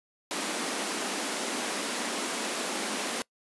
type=high-pass noise; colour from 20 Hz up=pink; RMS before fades=-32 dBFS; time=0.31-3.22 s; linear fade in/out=0 ms; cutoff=210 Hz; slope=48 dB/octave; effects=noise-tail reverb RT60 0.1 s tail -24 dB re dry + resampled to 24000 Hz